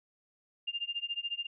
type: tone with tremolo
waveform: sine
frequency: 2804 Hz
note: F7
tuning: 6 cents sharp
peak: -30 dBFS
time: 0.67-1.47 s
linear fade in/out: 10 ms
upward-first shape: sine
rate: 14 Hz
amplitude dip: 95%
effects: none